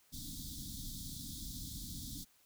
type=band-stop noise; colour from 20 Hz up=pink; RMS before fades=-45 dBFS; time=0.12-2.25 s; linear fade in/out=20 ms; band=300 to 3400 Hz; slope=96 dB/octave; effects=white hiss -69 dBFS RMS until 2.45 s